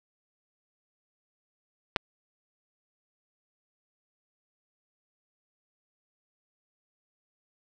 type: clicks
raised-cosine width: 0.3 ms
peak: -7 / -19 dBFS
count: 2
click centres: 1.962 / 1.967 s
effects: none